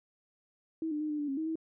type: tone with pitch steps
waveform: sine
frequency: 322 / 299.2 / 305.8 / 299.4 / 292.4 / 272.2 / 317 / 321.7 Hz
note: E4 / D4 / D#4 / D4 / D4 / C#4 / D#4 / E4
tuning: -41 / +32 / -30 / +33 / -7 / -31 / +32 / -42 cents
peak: -31 dBFS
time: 0.82-1.556 s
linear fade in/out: 2 ms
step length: 92 ms
effects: none